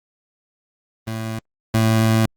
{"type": "tone pair in turn", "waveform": "25% pulse", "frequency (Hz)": [111.5, 111.5], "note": ["A2", "A2"], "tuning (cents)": [23, 23], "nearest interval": "unison", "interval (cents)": 0, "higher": "neither", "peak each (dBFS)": [-20, -10], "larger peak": "second", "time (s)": [[1.07, 1.39], [1.74, 2.26]], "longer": "second", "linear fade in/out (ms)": 5, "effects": ["Opus 24 kbps"]}